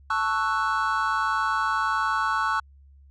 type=chord; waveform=triangle; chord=F# minor seventh; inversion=first; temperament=equal; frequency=880 / 1108.7 / 1318.5 / 1480 Hz; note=A5 / C#6 / E6 / F#6; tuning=0 / 0 / 0 / 0 cents; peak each=-27 / -25 / -26 / -26 dBFS; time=0.1-2.6 s; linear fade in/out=5 ms; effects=added 69 Hz sine -49 dBFS peak until 3.1 s + resampled to 22050 Hz